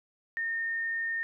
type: tone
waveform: sine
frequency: 1828 Hz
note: A#6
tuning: 34 cents flat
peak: -29 dBFS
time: 0.37-1.23 s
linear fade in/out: 0 ms
effects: none